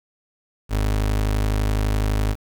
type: tone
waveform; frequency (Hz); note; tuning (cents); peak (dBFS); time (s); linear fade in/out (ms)
30% pulse; 51.91; G#1; 0; -16; 0.69-2.36; 50
effects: 7-bit